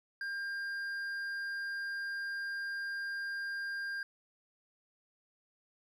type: tone with hard clipping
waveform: triangle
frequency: 1600 Hz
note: G6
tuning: 35 cents sharp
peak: -37 dBFS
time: 0.21-4.03 s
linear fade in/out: 2 ms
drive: 8 dB
effects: none